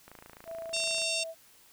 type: click train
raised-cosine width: 0.5 ms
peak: -33 dBFS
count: 27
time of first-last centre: 0.08-1.019 s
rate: 27.7 Hz
type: tone with pitch glide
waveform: sine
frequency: 660 to 653.9 Hz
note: E5 to E5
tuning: +2 to -14 cents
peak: -37 dBFS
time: 0.45-1.35 s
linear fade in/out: 50 ms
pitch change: -16 cents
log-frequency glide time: 0.57-1.03 s
type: harmonic tone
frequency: 910 Hz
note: A#5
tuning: 42 cents flat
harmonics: 3 / 4 / 5 / 6 / 7 / 8 / 9 / 10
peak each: -33 / -36 / -38 / -36 / -42 / -43 / -39 / -44 dBFS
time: 0.73-1.24 s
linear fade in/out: 10 ms
effects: white hiss -59 dBFS RMS until 1.72 s